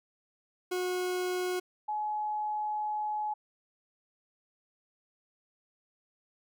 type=tone pair in turn; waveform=40% pulse / sine; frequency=363.5 / 847.3 Hz; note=F#4 / G#5; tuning=-31 / +34 cents; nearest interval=octave + minor third; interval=1465 cents; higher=second; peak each=-29 / -30 dBFS; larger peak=first; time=0.71-1.6 / 1.88-3.34 s; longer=second; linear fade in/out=10 ms; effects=none